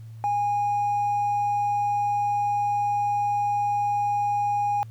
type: tone with hard clipping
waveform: triangle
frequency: 820 Hz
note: G#5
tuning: 22 cents flat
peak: -21 dBFS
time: 0.24-4.83 s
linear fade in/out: 0 ms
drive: 2 dB
effects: added 112 Hz sine -38 dBFS peak until 4.9 s + pink hiss -62 dBFS RMS until 4.9 s